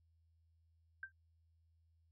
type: tone with exponential decay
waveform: sine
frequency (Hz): 1568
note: G6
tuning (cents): 0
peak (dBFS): -39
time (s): 1.03-1.12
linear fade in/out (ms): 2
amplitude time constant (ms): 19
effects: added 82 Hz sine -70 dBFS peak until 2.11 s